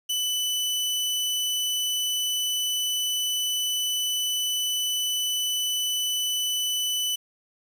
sawtooth tone, 2990 Hz, F#7, 17 cents sharp, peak -21 dBFS, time 0.09-7.16 s, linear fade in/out 10 ms, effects 8-bit

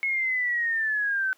sine linear sweep, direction down, 2184 to 1517 Hz, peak -23 dBFS, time 0.03-1.33 s, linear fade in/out 0 ms, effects pink hiss -61 dBFS RMS until 1.37 s + high-pass 400 Hz 12 dB/octave

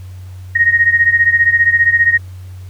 sine beating tone pair, 1864.7 / 1879.7 Hz, A#6 / A#6, 0 / +14 cents, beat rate 15 Hz, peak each -10 / -13 dBFS, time 0.55-2.18 s, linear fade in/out 10 ms, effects added 92 Hz sine -28 dBFS peak until 2.69 s + pink hiss -48 dBFS RMS until 2.69 s

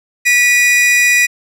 45% pulse tone pair together, 1952.5 / 2460 Hz, B6 / D#7, -20 / -20 cents, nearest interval major third, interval 400 cents, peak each -11 dBFS, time 0.25-1.27 s, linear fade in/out 20 ms, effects low-pass 12000 Hz 12 dB/octave

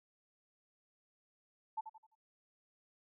sine tone with echo, 880 Hz, A5, in tune, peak -35 dBFS, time 1.77-1.81 s, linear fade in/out 10 ms, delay 86 ms, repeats 4, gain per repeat -9 dB, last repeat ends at 2.154 s, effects none

